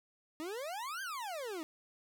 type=exponential two-way sweep; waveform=40% pulse; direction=up then down; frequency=300.7 to 1627 to 300.7 Hz; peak=-38 dBFS; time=0.4-1.63 s; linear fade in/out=0 ms; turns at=1.02 s; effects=none